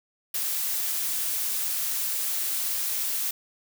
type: noise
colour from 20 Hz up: blue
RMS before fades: -28 dBFS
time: 0.34-3.31 s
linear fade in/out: 5 ms
effects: none